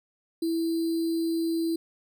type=tone with sample-and-hold; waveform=sine; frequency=329.6 Hz; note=E4; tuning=in tune; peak=-24 dBFS; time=0.42-1.76 s; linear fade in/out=5 ms; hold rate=4410 Hz; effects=none